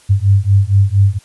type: beating tone pair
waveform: sine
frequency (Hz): 96.9 / 101.2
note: G2 / G#2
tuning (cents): -20 / -44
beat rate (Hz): 4.3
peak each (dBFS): -11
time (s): 0.09-1.19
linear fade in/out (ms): 20
effects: white hiss -47 dBFS RMS until 1.24 s + resampled to 24000 Hz